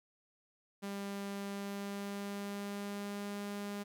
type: tone with pitch glide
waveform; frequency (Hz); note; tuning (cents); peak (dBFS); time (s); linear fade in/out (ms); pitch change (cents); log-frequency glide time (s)
sawtooth; 199.5 to 203.2; G3 to G#3; +31 to -38; -35; 0.82-3.84; 20; +31; 1.46-3.38
effects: 12-bit